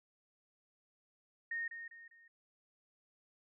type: tone with echo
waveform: sine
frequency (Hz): 1848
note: A#6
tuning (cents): -16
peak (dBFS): -36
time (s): 1.51-1.68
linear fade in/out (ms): 5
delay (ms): 200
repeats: 3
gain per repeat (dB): -8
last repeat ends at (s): 2.28
effects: none